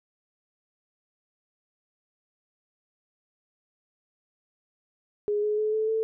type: tone with pitch steps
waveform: sine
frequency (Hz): 415.3 / 422.1 / 429 / 435.9 / 443.1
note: G#4 / G#4 / A4 / A4 / A4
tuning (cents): 0 / +28 / -44 / -16 / +12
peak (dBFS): -23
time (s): 5.28-6.03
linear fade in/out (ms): 0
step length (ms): 150
effects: none